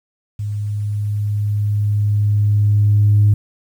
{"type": "tone with level ramp", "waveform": "sine", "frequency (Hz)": 103.83, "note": "G#2", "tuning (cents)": 0, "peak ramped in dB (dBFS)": [-20, -7], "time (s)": [0.39, 3.34], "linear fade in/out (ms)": 5, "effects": ["tanh soft clip ceiling -5 dBFS", "8-bit"]}